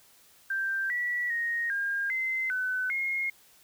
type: tone with pitch steps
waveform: sine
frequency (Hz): 1574 / 1945 / 1868 / 1612 / 2066 / 1509 / 2148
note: G6 / B6 / A#6 / G6 / C7 / F#6 / C7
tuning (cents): +7 / -27 / +3 / +48 / -22 / +34 / +45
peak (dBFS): -27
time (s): 0.5-3.3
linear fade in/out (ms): 5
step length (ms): 400
effects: white hiss -59 dBFS RMS until 3.63 s